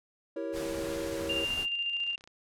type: chord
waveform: triangle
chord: E diminished seventh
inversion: none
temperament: equal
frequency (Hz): 329.6 / 392 / 466.2 / 554.4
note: E4 / G4 / Bb4 / Db5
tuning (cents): 0 / 0 / 0 / 0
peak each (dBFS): -35 / -40 / -37 / -35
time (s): 0.36-1.45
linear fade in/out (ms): 5
type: noise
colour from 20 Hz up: pink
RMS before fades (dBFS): -41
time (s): 0.52-1.67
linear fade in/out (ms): 50
type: tone with tremolo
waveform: sine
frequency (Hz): 2794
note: F7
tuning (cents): 0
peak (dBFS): -28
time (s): 1.29-2.16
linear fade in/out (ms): 10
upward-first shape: square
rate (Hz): 14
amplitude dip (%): 35
type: clicks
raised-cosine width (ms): 0.2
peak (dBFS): -36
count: 10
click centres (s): 1.968 / 2.001 / 2.034 / 2.066 / 2.102 / 2.132 / 2.179 / 2.209 / 2.24 / 2.275
effects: low-pass 12000 Hz 12 dB/octave